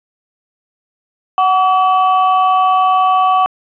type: ring-modulated tone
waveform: triangle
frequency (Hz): 943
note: A#5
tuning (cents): +20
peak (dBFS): -4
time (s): 1.38-3.46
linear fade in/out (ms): 0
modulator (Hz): 198
effects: resampled to 8000 Hz + 7-bit